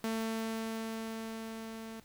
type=tone with level ramp; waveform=sawtooth; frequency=223.6 Hz; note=A3; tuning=28 cents sharp; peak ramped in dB=-28 to -39 dBFS; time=0.04-2 s; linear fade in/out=2 ms; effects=pink hiss -62 dBFS RMS until 2.04 s